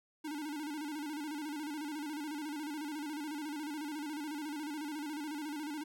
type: tone with vibrato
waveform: square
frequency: 299.3 Hz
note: D4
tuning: 33 cents sharp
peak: -39 dBFS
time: 0.24-5.84 s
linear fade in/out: 10 ms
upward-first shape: square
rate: 14 Hz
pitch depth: 76 cents each way
effects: none